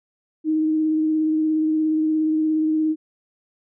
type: tone with vibrato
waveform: sine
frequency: 312.5 Hz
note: D#4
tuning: 8 cents sharp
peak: -17 dBFS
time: 0.44-2.96 s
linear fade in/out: 50 ms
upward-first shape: triangle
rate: 17 Hz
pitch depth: 20 cents each way
effects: none